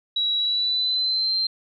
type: tone with pitch glide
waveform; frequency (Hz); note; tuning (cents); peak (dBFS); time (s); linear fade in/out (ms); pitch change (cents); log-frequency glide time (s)
sine; 3887 to 4142; B7 to C8; -28 to -18; -20; 0.16-1.47; 5; +110; 0.37-1.35
effects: none